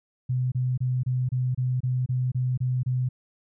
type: tone bursts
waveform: sine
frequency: 126.8 Hz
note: B2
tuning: 46 cents sharp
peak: -22 dBFS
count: 11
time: 0.29-3.09 s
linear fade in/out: 10 ms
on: 230 ms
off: 27 ms
effects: none